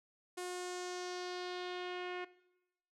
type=tone with low-pass filter sweep; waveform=sawtooth; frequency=360 Hz; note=F#4; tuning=47 cents flat; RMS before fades=-42 dBFS; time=0.37-2.25 s; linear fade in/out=10 ms; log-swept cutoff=9700 to 2400 Hz; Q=2.1; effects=noise-tail reverb RT60 0.9 s tail -19 dB re dry